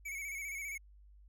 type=tone with vibrato; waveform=square; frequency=2237 Hz; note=C#7; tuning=15 cents sharp; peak=-40 dBFS; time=0.05-0.78 s; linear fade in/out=10 ms; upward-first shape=square; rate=15 Hz; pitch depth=45 cents each way; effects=added 50 Hz sine -56 dBFS peak until 1.28 s